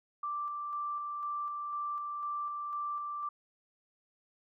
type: tone with tremolo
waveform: sine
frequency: 1174.7 Hz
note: D6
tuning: in tune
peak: -33 dBFS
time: 0.23-3.29 s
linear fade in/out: 5 ms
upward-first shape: square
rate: 2 Hz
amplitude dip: 25%
effects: none